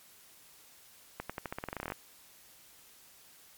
accelerating click train, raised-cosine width 0.5 ms, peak -21 dBFS, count 16, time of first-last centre 1.2-1.921 s, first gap 96 ms, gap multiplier 0.89, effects white hiss -58 dBFS RMS until 3.57 s + MP3 96 kbps

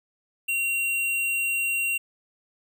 square tone, 2750 Hz, F7, 27 cents flat, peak -24 dBFS, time 0.48-1.98 s, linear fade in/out 10 ms, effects none

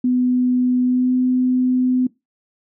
sine tone with pitch glide, 250.2 to 253.4 Hz, B3 to B3, +23 to +45 cents, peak -14 dBFS, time 0.04-2.07 s, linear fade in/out 5 ms, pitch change +22 cents, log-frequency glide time 0.84-1.13 s, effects noise-tail reverb RT60 0.2 s tail -20 dB re dry

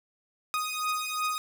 sawtooth beating tone pair, 1244.5 / 1247.3 Hz, D#6 / D#6, 0 / +4 cents, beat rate 2.8 Hz, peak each -28 dBFS, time 0.54-1.38 s, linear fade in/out 0 ms, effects none

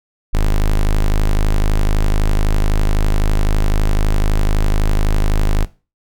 square tone, 25.96 Hz, G#0, in tune, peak -12 dBFS, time 0.33-5.65 s, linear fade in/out 10 ms, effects noise-tail reverb RT60 0.3 s tail -17 dB re dry

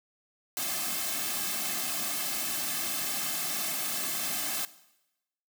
white noise with comb filter, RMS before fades -32 dBFS, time 0.57-4.65 s, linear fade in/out 0 ms, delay 2.1 ms, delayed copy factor -0.9, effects noise-tail reverb RT60 0.9 s tail -17 dB re dry + high-pass 150 Hz 12 dB/octave

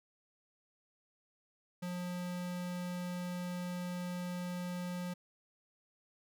square tone, 178.4 Hz, F3, 37 cents sharp, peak -38 dBFS, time 1.82-5.14 s, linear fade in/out 10 ms, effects none

